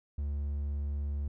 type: tone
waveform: triangle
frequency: 71.9 Hz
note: D2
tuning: 36 cents flat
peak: -29 dBFS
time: 0.18-1.28 s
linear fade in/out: 5 ms
effects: none